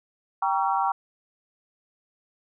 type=chord; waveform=sine; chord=G diminished seventh; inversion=none; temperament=just; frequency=784 / 940.8 / 1128.9 / 1354.7 Hz; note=G5 / Bb5 / Db6 / Fb6; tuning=0 / +16 / +31 / +47 cents; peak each=-25 / -26 / -28 / -31 dBFS; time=0.42-0.92 s; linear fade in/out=5 ms; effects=none